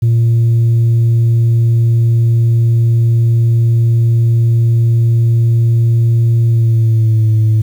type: tone with pitch glide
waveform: sine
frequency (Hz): 116 to 109.68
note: A#2 to A2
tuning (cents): -8 to -5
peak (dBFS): -5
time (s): 0.02-7.62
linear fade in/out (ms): 10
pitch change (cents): -97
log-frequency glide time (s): 6.44-7.3
effects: tanh soft clip ceiling -6 dBFS + 7-bit